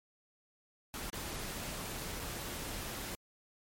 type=noise with dropouts; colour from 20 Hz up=pink; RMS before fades=-41 dBFS; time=0.94-3.15 s; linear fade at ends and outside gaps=0 ms; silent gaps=1.099-1.13 / 2.195-2.199 s; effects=MP3 64 kbps